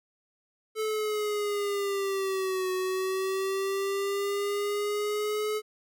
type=linear two-way sweep; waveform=square; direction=down then up; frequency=437.3 to 370.5 to 428.3 Hz; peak=-28 dBFS; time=0.75-5.62 s; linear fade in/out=50 ms; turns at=2.71 s; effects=none